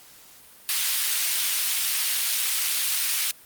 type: high-pass noise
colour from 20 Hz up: pink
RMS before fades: -24 dBFS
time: 0.69-3.31 s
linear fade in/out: 0 ms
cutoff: 3000 Hz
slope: 12 dB/octave
effects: white hiss -50 dBFS RMS until 3.45 s + Opus 48 kbps